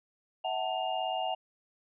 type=tone cluster; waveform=sine; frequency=648 / 745 / 883 / 2822 Hz; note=E5 / F#5 / A5 / F7; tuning=-30 / +12 / +6 / +17 cents; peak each=-36 / -32 / -38 / -39 dBFS; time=0.44-1.35 s; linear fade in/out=10 ms; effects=none